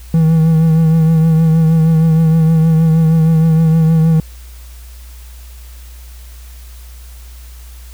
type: tone with vibrato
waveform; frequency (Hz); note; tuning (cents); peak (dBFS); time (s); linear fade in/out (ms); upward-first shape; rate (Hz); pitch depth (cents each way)
triangle; 161.2; E3; -38; -5; 0.14-4.2; 2; triangle; 6.4; 40
effects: added 60 Hz sine -31 dBFS peak until 7.93 s + white hiss -43 dBFS RMS until 7.93 s